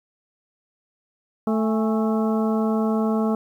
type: harmonic tone with a mistuned harmonic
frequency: 220 Hz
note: A3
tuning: in tune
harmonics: 1 / 2 / 3 / 4 / 5 / 6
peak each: -20 / -26 / -30 / -32 / -34 / -36 dBFS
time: 1.47-3.35 s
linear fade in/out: 2 ms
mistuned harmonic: 4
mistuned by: -99 cents
effects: 9-bit